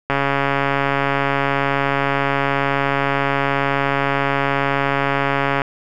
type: click train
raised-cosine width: 0.5 ms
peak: -3 dBFS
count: 768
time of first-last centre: 0.1-5.618 s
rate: 139 Hz
effects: none